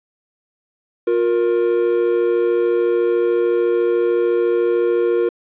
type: tone pair together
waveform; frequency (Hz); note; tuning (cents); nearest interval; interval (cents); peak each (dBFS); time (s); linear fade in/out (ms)
triangle; 355.4 / 469.2; F4 / A#4; +30 / +11; perfect fourth; 481; -15; 1.07-5.29; 5
effects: resampled to 8000 Hz + 8-bit